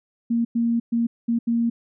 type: tone bursts at uneven times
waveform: sine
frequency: 233.1 Hz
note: A#3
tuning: in tune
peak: -18 dBFS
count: 5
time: 0.3-0.45 / 0.55-0.8 / 0.92-1.07 / 1.28-1.39 / 1.47-1.7 s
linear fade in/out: 10 ms
effects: none